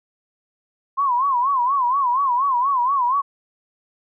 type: tone with vibrato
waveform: sine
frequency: 1042 Hz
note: C6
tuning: 7 cents flat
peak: -16 dBFS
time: 0.97-3.22 s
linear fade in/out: 20 ms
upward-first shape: sine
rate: 4.2 Hz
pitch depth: 150 cents each way
effects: none